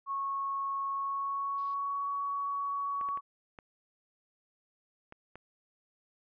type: tone with pitch glide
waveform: sine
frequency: 1100 to 1123.1 Hz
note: C#6 to C#6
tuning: -14 to +22 cents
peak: -31 dBFS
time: 0.06-3.21 s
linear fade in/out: 50 ms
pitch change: +36 cents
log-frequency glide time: 0.91-2.09 s
type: noise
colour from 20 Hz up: violet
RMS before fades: -49 dBFS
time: 1.58-1.74 s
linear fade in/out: 0 ms
type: clicks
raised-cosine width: 0.5 ms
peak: -32 dBFS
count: 6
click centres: 3.012 / 3.088 / 3.174 / 3.588 / 5.124 / 5.356 s
effects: resampled to 11025 Hz